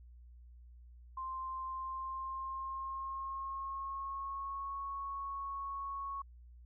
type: tone with pitch glide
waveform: sine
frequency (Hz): 1048 to 1104.6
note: C6 to C#6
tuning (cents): +2 to -6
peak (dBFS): -38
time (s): 1.17-6.22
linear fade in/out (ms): 5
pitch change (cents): +92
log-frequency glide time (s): 1.67-4.79
effects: added 60 Hz sine -53 dBFS peak until 6.65 s